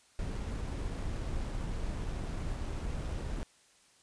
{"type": "noise with sample-and-hold", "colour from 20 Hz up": "brown", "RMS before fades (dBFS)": -36, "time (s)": [0.19, 3.43], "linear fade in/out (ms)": 0, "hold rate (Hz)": 8820, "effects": ["white hiss -64 dBFS RMS until 4.02 s", "resampled to 22050 Hz"]}